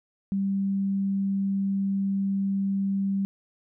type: tone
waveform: sine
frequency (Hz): 196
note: G3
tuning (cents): 0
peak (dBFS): -23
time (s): 0.32-3.25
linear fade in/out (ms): 0
effects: none